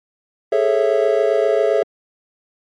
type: chord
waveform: triangle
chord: A major seventh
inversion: third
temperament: just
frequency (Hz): 412.5 / 440 / 550 / 660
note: G#4 / A4 / C#5 / E5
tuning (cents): -12 / 0 / -14 / +2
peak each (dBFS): -17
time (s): 0.52-1.83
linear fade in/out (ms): 5
effects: MP3 48 kbps